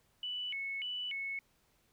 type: tone with vibrato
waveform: sine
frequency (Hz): 2557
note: D#7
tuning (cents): +47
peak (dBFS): -36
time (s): 0.23-1.39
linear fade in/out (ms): 2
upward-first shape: square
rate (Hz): 1.7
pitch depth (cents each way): 260
effects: pink hiss -72 dBFS RMS until 1.92 s

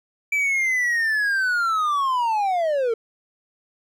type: linear sweep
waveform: triangle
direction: down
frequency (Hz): 2329 to 439.9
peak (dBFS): -17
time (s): 0.32-2.94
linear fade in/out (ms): 5
effects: none

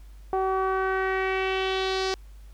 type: tone with low-pass filter sweep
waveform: sawtooth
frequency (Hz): 380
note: F#4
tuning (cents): +46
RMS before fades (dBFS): -26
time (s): 0.33-2.14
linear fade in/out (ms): 0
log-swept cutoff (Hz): 880 to 5100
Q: 2.8
effects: added 50 Hz sine -43 dBFS peak until 2.53 s + pink hiss -61 dBFS RMS until 2.53 s

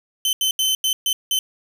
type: tone bursts at uneven times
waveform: sawtooth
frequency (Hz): 3066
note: G7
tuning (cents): -39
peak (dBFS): -14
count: 6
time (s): 0.25-0.33 / 0.41-0.51 / 0.59-0.75 / 0.84-0.93 / 1.06-1.13 / 1.31-1.39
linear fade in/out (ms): 2
effects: none

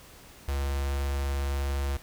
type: tone with notch filter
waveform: square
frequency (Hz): 69.3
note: C#2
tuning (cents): 0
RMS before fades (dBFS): -29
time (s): 0.48-1.97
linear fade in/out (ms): 5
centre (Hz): 240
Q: 1.2
effects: pink hiss -51 dBFS RMS until 2.02 s

